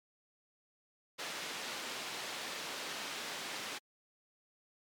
white band-pass noise, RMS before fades -42 dBFS, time 1.18-3.79 s, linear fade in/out 20 ms, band 220 to 4300 Hz, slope 12 dB/octave, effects MP3 96 kbps

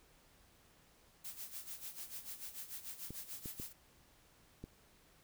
blue noise with tremolo, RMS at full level -45 dBFS, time 1.24-3.73 s, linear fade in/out 10 ms, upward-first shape sine, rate 6.8 Hz, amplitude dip 75%
clicks, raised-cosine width 3 ms, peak -33 dBFS, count 4, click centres 3.106 / 3.458 / 3.599 / 4.64 s
effects pink hiss -67 dBFS RMS until 5.23 s

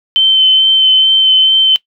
sine tone with vibrato, 3081 Hz, G7, 31 cents flat, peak -5 dBFS, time 0.16-1.76 s, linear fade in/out 0 ms, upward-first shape sine, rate 2.3 Hz, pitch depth 13 cents each way, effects noise-tail reverb RT60 0.1 s tail -19 dB re dry

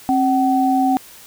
sine tone pair together, 267.4 / 757 Hz, C4 / F#5, +38 / +39 cents, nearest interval octave + tritone, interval 1801 cents, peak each -16 dBFS, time 0.09-0.97 s, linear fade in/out 0 ms, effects white hiss -42 dBFS RMS until 1.26 s

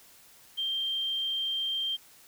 sine tone, 3167 Hz, G7, 17 cents sharp, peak -28 dBFS, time 0.57-1.97 s, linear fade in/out 20 ms, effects white hiss -56 dBFS RMS until 2.27 s

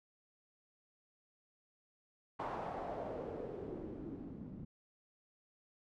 white noise with low-pass filter sweep, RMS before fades -44 dBFS, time 2.39-4.65 s, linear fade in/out 10 ms, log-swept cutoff 940 to 200 Hz, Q 2.5, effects none

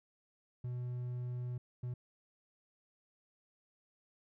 triangle tone bursts at uneven times, 123.47 Hz, B2, in tune, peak -35 dBFS, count 2, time 0.64-1.58 / 1.83-1.94 s, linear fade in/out 5 ms, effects none

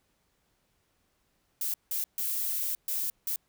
violet noise bursts at uneven times, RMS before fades -31 dBFS, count 5, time 1.61-1.74 / 1.91-2.04 / 2.18-2.75 / 2.88-3.1 / 3.27-3.36 s, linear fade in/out 2 ms, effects pink hiss -73 dBFS RMS until 3.48 s

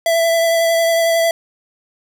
square tone with vibrato, 665 Hz, E5, 15 cents sharp, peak -13 dBFS, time 0.06-1.31 s, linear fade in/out 2 ms, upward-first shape triangle, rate 11 Hz, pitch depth 17 cents each way, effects none

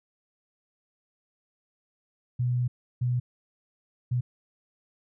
sine tone bursts at uneven times, 123.47 Hz, B2, in tune, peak -23 dBFS, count 3, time 2.39-2.68 / 3.01-3.2 / 4.11-4.21 s, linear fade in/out 10 ms, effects none

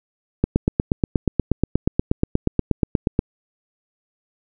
click train, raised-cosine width 3 ms, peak -3 dBFS, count 24, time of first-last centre 0.44-3.191 s, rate 8.36 Hz, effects none

